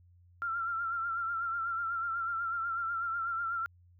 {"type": "tone with vibrato", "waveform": "sine", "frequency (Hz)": 1365, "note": "F6", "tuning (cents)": -40, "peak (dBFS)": -31, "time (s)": [0.42, 3.66], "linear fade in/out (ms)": 0, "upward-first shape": "sine", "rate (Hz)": 8.1, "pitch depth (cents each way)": 52, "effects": ["added 88 Hz sine -58 dBFS peak until 3.99 s"]}